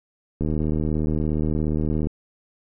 click train, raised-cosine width 3 ms, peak -12 dBFS, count 129, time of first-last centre 0.41-2.07 s, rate 77.1 Hz, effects none

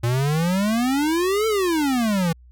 square exponential two-way sweep, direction up then down, 115.2 to 450 to 160.7 Hz, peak -19 dBFS, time 0.03-2.33 s, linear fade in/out 10 ms, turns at 1.47 s, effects added 61 Hz sine -45 dBFS peak until 2.51 s

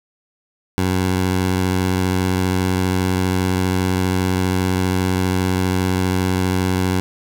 15% pulse tone with vibrato, 92.5 Hz, F#2, in tune, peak -10 dBFS, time 0.78-7 s, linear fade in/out 0 ms, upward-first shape triangle, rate 15 Hz, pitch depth 22 cents each way, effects none

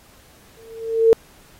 sine tone with exponential growth, 452 Hz, A4, 47 cents sharp, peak -6 dBFS, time 0.57-1.13 s, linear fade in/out 0 ms, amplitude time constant 120 ms, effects pink hiss -51 dBFS RMS until 1.59 s + AAC 48 kbps

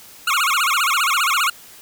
25% pulse tone with vibrato, 1244.5 Hz, D#6, in tune, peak -12 dBFS, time 0.27-1.5 s, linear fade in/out 5 ms, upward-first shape sine, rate 15 Hz, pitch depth 270 cents each way, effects white hiss -43 dBFS RMS until 1.81 s

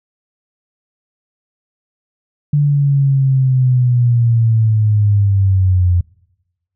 sine linear sweep, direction down, 146.83 to 87.31 Hz, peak -9 dBFS, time 2.53-6.01 s, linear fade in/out 5 ms, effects noise-tail reverb RT60 1.0 s tail -25 dB re dry

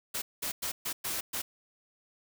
white noise bursts at uneven times, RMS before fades -34 dBFS, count 6, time 0.14-0.22 / 0.42-0.52 / 0.62-0.72 / 0.85-0.93 / 1.04-1.21 / 1.33-1.42 s, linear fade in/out 10 ms, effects none

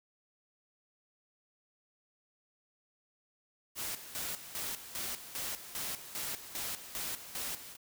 white noise with tremolo, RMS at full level -38 dBFS, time 3.75-7.77 s, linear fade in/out 50 ms, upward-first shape square, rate 2.5 Hz, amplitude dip 70%, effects none

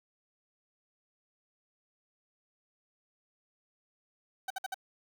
30% pulse tone bursts, 762 Hz, G5, 49 cents flat, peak -31 dBFS, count 4, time 4.48-4.744 s, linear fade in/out 5 ms, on 24 ms, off 56 ms, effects none

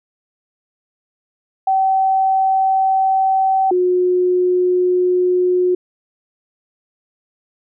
sine tone pair in turn, 767 / 362 Hz, G5 / F#4, -38 / -38 cents, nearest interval octave + minor second, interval 1300 cents, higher first, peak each -12 dBFS, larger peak neither, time 1.67-3.71 / 3.71-5.75 s, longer neither, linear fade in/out 5 ms, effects none

